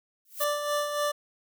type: noise with exponential growth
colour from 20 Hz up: violet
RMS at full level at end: -27 dBFS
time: 0.25-0.44 s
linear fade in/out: 2 ms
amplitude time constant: 40 ms
type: tone with tremolo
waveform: 25% pulse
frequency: 587.3 Hz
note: D5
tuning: in tune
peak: -21 dBFS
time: 0.4-1.12 s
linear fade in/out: 10 ms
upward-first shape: sine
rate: 3.5 Hz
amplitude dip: 50%
effects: none